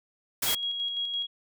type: noise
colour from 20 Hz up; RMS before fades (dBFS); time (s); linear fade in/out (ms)
white; -28; 0.42-0.55; 5
type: tone with tremolo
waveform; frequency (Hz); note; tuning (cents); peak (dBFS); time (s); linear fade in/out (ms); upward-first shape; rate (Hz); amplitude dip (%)
sine; 3300; G#7; -12; -27; 0.46-1.27; 20; square; 5.9; 35
effects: none